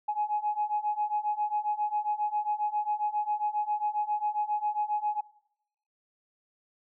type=beating tone pair; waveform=sine; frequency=836 / 843.4 Hz; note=G#5 / G#5; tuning=+11 / +26 cents; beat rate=7.4 Hz; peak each=-30 / -29 dBFS; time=0.08-5.21 s; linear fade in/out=10 ms; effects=noise-tail reverb RT60 0.8 s tail -22 dB re dry + tanh soft clip ceiling -19 dBFS